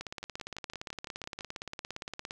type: two click trains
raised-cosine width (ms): 0.2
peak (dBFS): -21 / -24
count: 41 / 8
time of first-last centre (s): 0.01-2.309 / 0.23-1.408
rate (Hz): 17.4 / 5.94
effects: none